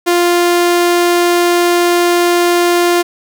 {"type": "tone", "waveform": "sawtooth", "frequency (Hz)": 349.2, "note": "F4", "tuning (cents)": 0, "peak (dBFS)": -5, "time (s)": [0.06, 3.03], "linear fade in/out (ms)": 20, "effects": []}